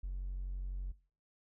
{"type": "tone", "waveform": "triangle", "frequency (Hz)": 46, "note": "F#1", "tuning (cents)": -9, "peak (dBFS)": -33, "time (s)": [0.03, 0.92], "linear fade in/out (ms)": 10, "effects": ["noise-tail reverb RT60 0.4 s tail -21 dB re dry", "tanh soft clip ceiling -33 dBFS"]}